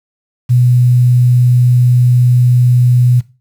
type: tone with quantisation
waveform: sine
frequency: 123.47 Hz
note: B2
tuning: in tune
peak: -6 dBFS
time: 0.49-3.21 s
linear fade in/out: 20 ms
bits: 6
effects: noise-tail reverb RT60 0.3 s tail -17 dB re dry